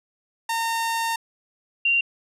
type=tone pair in turn; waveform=sawtooth / sine; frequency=914 / 2767 Hz; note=A#5 / F7; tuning=-34 / -17 cents; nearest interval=octave + perfect fifth; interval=1917 cents; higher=second; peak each=-19 / -17 dBFS; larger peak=second; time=0.49-1.16 / 1.85-2.01 s; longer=first; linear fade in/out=5 ms; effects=resampled to 32000 Hz